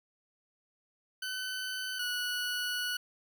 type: tone pair in turn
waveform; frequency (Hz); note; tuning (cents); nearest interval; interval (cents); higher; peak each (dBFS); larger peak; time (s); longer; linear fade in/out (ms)
20% pulse; 1512 / 1469.8; F#6 / F#6; +37 / -12; unison; 49; first; -30 / -27; second; 1.22-1.99 / 1.99-2.97; second; 5
effects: none